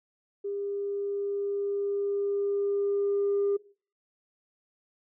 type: tone with level ramp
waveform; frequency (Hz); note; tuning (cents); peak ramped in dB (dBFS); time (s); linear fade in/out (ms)
sine; 402.1; G4; +44; -30 to -22; 0.44-3.57; 10
effects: noise-tail reverb RT60 0.4 s tail -20 dB re dry + tanh soft clip ceiling -20 dBFS